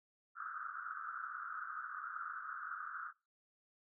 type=band-pass noise; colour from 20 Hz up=white; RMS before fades=-45 dBFS; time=0.35-3.13 s; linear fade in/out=50 ms; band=1200 to 1500 Hz; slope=96 dB/octave; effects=noise-tail reverb RT60 0.3 s tail -24 dB re dry